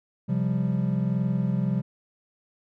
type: chord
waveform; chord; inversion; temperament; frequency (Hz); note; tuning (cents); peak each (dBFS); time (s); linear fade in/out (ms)
triangle; C suspended fourth; none; equal with one note detuned; 131.95 / 174.61 / 196; C3 / F3 / G3; +15 / 0 / 0; -25; 0.28-1.82; 20
effects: none